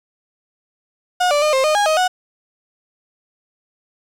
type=tone with pitch steps; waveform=35% pulse; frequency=723 / 585 / 608 / 529 / 614 / 821 / 627 / 735 Hz; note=F#5 / D5 / D#5 / C5 / D#5 / G#5 / D#5 / F#5; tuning=-40 / -7 / -40 / +19 / -23 / -20 / +13 / -12 cents; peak=-12 dBFS; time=1.2-2.08 s; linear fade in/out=10 ms; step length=110 ms; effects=low-pass 9000 Hz 12 dB/octave + 7-bit